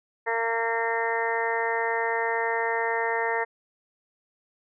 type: harmonic tone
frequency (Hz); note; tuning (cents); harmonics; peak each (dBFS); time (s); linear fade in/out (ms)
229; A#3; -31; 2 / 3 / 4 / 5 / 6 / 7 / 8 / 9; -29 / -33 / -29 / -39 / -38 / -38 / -29 / -36; 0.26-3.45; 20
effects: none